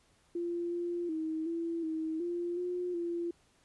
sine tone with pitch steps, 344.6 / 347 / 317.4 / 334.5 / 318.5 / 347.2 / 357.2 / 342.6 Hz, F4 / F4 / D#4 / E4 / D#4 / F4 / F4 / F4, -23 / -11 / +35 / +25 / +41 / -10 / +39 / -33 cents, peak -32 dBFS, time 0.35-3.31 s, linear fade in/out 5 ms, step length 370 ms, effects pink hiss -68 dBFS RMS until 3.64 s + resampled to 24000 Hz

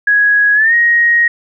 sine tone with pitch glide, 1665 to 1879.7 Hz, G#6 to A#6, +4 to +14 cents, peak -7 dBFS, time 0.07-1.28 s, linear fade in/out 5 ms, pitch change +210 cents, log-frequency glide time 0.54-0.74 s, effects none

